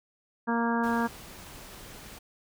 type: harmonic tone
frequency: 233.1 Hz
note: A#3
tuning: in tune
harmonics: 1 / 2 / 3 / 4 / 5 / 6 / 7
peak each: -27 / -34 / -36 / -31 / -36 / -38 / -35 dBFS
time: 0.47-1.08 s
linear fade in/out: 20 ms
type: noise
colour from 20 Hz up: pink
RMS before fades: -46 dBFS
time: 0.83-2.19 s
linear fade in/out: 10 ms
effects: none